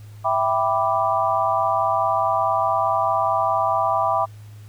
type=chord; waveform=sine; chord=E minor seventh; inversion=none; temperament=equal; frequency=659.3 / 784 / 987.8 / 1174.7 Hz; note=E5 / G5 / B5 / D6; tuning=0 / 0 / 0 / 0 cents; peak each=-23 dBFS; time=0.24-4.26 s; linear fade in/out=20 ms; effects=added 105 Hz sine -38 dBFS peak until 4.68 s + pink hiss -54 dBFS RMS until 4.68 s